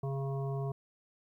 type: harmonic tone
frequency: 136.8 Hz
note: C#3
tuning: 23 cents flat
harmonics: 1 / 3 / 5 / 7 / 8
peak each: -33 / -40 / -44 / -51 / -50 dBFS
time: 0.03-0.72 s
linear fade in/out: 5 ms
effects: 12-bit